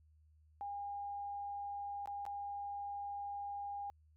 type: tone with dropouts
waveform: sine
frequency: 810 Hz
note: G#5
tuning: 43 cents flat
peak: -40 dBFS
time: 0.61-3.9 s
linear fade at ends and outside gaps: 0 ms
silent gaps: 2.058-2.074 / 2.253-2.264 s
effects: added 77 Hz sine -64 dBFS peak until 4.16 s